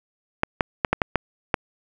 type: clicks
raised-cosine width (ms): 0.5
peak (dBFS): -3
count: 7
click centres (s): 0.434 / 0.608 / 0.848 / 0.93 / 1.018 / 1.157 / 1.542
effects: none